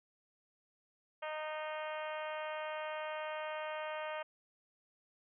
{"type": "harmonic tone with a mistuned harmonic", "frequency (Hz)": 308.5, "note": "D#4", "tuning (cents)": -15, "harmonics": [2, 3, 4, 5, 6, 7, 8, 9, 10], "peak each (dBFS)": [-41, -45, -47, -49, -51, -52, -53, -54, -55], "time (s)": [1.22, 4.23], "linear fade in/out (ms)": 10, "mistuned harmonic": 10, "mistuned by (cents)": 34, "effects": []}